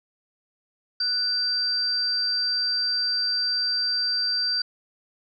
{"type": "tone pair together", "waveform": "sine", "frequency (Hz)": [1480, 4699], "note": ["F#6", "D8"], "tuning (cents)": [0, 0], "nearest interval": "octave + minor sixth", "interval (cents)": 2000, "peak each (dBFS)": [-33, -22], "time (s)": [1, 4.62], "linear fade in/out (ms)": 5, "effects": []}